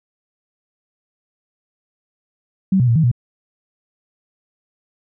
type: tone with pitch steps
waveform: sine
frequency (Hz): 190.9 / 124.4 / 116.3 / 160.7 / 121.2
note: G3 / B2 / A#2 / E3 / B2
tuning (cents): -46 / +13 / -4 / -44 / -32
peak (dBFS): -11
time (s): 2.72-3.115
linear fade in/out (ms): 5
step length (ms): 79
effects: none